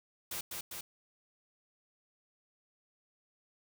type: noise with echo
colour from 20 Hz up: white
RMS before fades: -39 dBFS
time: 0.31-0.41 s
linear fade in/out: 5 ms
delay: 200 ms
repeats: 2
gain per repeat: -2 dB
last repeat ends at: 0.81 s
effects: none